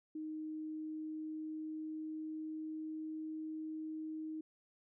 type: tone with pitch glide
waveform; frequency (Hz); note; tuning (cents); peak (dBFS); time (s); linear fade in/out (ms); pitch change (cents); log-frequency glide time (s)
sine; 311.1 to 313.6; D#4 to D#4; 0 to +14; -40; 0.15-4.41; 5; +14; 0.46-3.3
effects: none